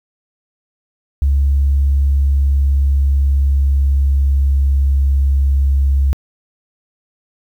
sine tone with pitch glide, 69.6 to 68.68 Hz, C#2 to C#2, +8 to -15 cents, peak -9 dBFS, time 1.22-6.13 s, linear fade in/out 0 ms, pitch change -23 cents, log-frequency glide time 1.66-5.09 s, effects tanh soft clip ceiling -6 dBFS + 8-bit

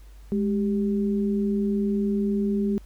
sine tone pair together, 207.7 / 392.1 Hz, G#3 / G4, 0 / 0 cents, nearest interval major seventh, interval 1100 cents, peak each -22 / -28 dBFS, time 0.32-2.78 s, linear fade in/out 0 ms, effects added 50 Hz sine -43 dBFS peak until 2.85 s + pink hiss -59 dBFS RMS until 2.85 s

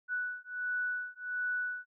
sine beating tone pair, 1480 / 1481.4 Hz, F#6 / F#6, 0 / +2 cents, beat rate 1.4 Hz, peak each -36 / -36 dBFS, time 0.08-1.86 s, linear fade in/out 50 ms, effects none

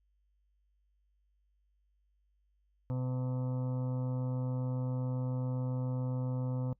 harmonic tone, 127.3 Hz, C3, 47 cents flat, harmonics 1 / 2 / 4 / 5 / 6 / 7 / 8 / 9 / 10, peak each -32 / -40 / -44 / -56 / -59 / -53 / -59 / -59 / -62 dBFS, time 2.9-6.73 s, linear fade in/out 0 ms, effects noise-tail reverb RT60 0.1 s tail -24 dB re dry + added 50 Hz sine -70 dBFS peak until 6.79 s

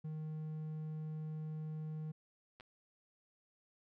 triangle tone, 155.56 Hz, D#3, in tune, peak -38 dBFS, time 0.04-2.12 s, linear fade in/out 10 ms
clicks, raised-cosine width 0.3 ms, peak -38 dBFS, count 2, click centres 2.6 / 2.608 s
effects none

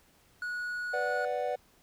triangle tone, 1460 Hz, F#6, 24 cents flat, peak -31 dBFS, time 0.42-1.25 s, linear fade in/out 2 ms
triangle chord, B minor, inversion none, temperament equal, 493.9 / 587.3 / 740 Hz, B4 / D5 / F#5, 0 / 0 / 0 cents, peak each -32 dBFS, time 0.93-1.56 s, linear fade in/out 10 ms
effects pink hiss -64 dBFS RMS until 1.82 s

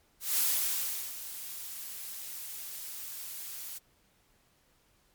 blue noise with ADSR envelope, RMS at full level -27 dBFS, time 0.2-3.79 s, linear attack 170 ms, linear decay 760 ms, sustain -14 dB, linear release 19 ms, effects pink hiss -68 dBFS RMS until 5.14 s + MP3 96 kbps

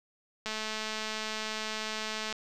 click train, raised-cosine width 0.2 ms, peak -18 dBFS, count 406, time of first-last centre 0.46-2.326 s, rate 217 Hz, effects none

